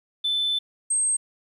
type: tone pair in turn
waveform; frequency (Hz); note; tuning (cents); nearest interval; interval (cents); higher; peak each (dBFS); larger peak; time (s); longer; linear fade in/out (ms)
sine; 3520 / 8382; A7 / C9; 0 / +2; octave + minor third; 1502; second; -20 / -18; second; 0.24-0.59 / 0.9-1.17; first; 10
effects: tanh soft clip ceiling -18 dBFS + 10-bit